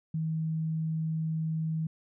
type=tone; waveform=sine; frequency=159.6 Hz; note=D#3; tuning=44 cents sharp; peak=-28 dBFS; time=0.14-1.87 s; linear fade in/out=5 ms; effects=none